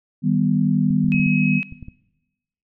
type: chord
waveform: sine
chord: Eb augmented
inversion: none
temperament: equal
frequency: 155.56 / 196 / 246.9 Hz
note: Eb3 / G3 / B3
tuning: 0 / 0 / 0 cents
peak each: -20 dBFS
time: 0.22-1.62 s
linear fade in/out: 50 ms
type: clicks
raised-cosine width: 5 ms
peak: -23 dBFS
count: 9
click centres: 0.906 / 1.045 / 1.087 / 1.145 / 1.197 / 1.265 / 1.724 / 1.827 / 1.884 s
type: tone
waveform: sine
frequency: 2552 Hz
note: D#7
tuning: 43 cents sharp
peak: -23 dBFS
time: 1.12-1.63 s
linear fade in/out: 0 ms
effects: noise-tail reverb RT60 1.0 s tail -20 dB re dry